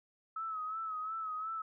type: tone with vibrato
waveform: sine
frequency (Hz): 1289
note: E6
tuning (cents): -39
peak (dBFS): -36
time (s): 0.36-1.62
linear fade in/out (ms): 5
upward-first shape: sine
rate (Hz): 2.8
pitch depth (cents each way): 52
effects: none